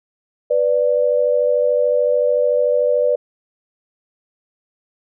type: tone pair together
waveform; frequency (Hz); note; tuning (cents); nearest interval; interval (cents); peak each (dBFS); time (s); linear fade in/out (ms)
sine; 494.6 / 588.2; B4 / D5; +3 / +3; minor third; 300; -16; 0.5-3.16; 10
effects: none